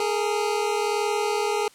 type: tone pair together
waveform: 25% pulse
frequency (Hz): 415.3 / 456.6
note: G#4 / A#4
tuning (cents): 0 / -36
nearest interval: major second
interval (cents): 164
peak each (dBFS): -20 / -24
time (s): 0-1.68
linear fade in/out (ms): 2
effects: white hiss -54 dBFS RMS until 1.74 s + low-pass 10000 Hz 12 dB/octave